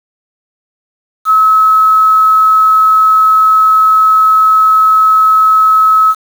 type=tone with quantisation; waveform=sine; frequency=1289 Hz; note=E6; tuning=39 cents flat; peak=-4 dBFS; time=1.25-6.15 s; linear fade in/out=50 ms; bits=5; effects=none